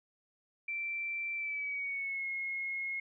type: tone with pitch glide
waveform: sine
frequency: 2344 to 2162 Hz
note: D7 to C#7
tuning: -4 to -44 cents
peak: -34 dBFS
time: 0.68-3 s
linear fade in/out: 5 ms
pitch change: -140 cents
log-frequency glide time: 1.35-2.27 s
effects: none